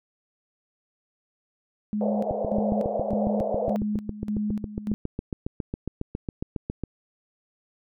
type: tone with tremolo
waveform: sine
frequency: 210 Hz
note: G#3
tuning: 19 cents sharp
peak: -24 dBFS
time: 1.93-4.94 s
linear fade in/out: 0 ms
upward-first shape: square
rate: 1.7 Hz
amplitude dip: 75%
type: band-pass noise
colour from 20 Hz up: pink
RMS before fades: -28 dBFS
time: 2.01-3.76 s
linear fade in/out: 0 ms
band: 490 to 690 Hz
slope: 48 dB/octave
type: click train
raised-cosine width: 3 ms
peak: -16 dBFS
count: 34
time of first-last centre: 2.31-6.837 s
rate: 7.29 Hz
effects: none